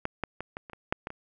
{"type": "clicks", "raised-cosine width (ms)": 0.5, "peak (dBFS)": [-14, -14, -20, -21, -29, -27, -10, -19, -24], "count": 9, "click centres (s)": [0.054, 0.237, 0.406, 0.569, 0.698, 0.733, 0.925, 1.071, 1.104], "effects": []}